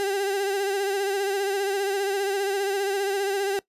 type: tone with vibrato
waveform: 35% pulse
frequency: 395.4 Hz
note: G4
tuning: 15 cents sharp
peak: -22 dBFS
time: 0-3.59 s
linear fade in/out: 0 ms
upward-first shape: sine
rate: 15 Hz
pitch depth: 50 cents each way
effects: noise-tail reverb RT60 0.1 s tail -19 dB re dry + resampled to 32000 Hz